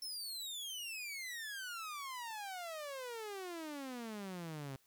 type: exponential sweep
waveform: sawtooth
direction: down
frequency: 5370 to 131.1 Hz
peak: -39 dBFS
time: 0.02-4.76 s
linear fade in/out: 2 ms
effects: white hiss -72 dBFS RMS until 4.86 s